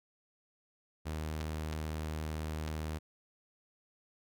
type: tone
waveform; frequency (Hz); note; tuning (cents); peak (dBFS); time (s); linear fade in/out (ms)
sawtooth; 77.8; D#2; 0; -32; 1.05-2.99; 20
type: clicks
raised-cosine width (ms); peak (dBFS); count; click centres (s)
0.2; -24; 3; 1.411 / 1.729 / 2.679
effects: none